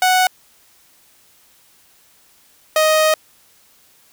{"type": "tone pair in turn", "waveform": "sawtooth", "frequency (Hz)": [740, 624.6], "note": ["F#5", "D#5"], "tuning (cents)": [0, 7], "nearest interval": "minor third", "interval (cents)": 293, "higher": "first", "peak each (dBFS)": -8, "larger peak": "neither", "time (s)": [[0.02, 0.27], [2.76, 3.14]], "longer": "second", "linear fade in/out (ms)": 2, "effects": ["white hiss -53 dBFS RMS until 4.12 s"]}